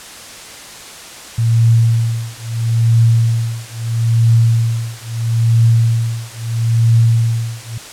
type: tone with tremolo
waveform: sine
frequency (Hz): 114.9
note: A#2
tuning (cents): -25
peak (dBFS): -6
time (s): 1.38-7.78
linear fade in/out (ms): 5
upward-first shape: triangle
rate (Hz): 0.76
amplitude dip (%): 100
effects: white hiss -33 dBFS RMS until 7.92 s + low-pass 9000 Hz 12 dB/octave